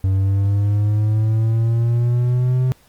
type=exponential sweep; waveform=triangle; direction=up; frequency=95 to 129.3 Hz; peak=-12 dBFS; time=0.04-2.72 s; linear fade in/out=0 ms; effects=pink hiss -54 dBFS RMS until 2.88 s + Opus 24 kbps